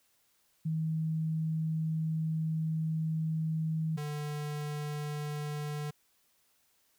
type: tone pair in turn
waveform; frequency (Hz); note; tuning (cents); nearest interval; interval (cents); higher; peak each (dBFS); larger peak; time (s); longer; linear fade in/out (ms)
sine / square; 159.2 / 148.44; D#3 / D3; +40 / +19; minor second; 121; first; -29 / -35; first; 0.65-3.97 / 3.97-5.91; first; 10
effects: white hiss -71 dBFS RMS until 6.98 s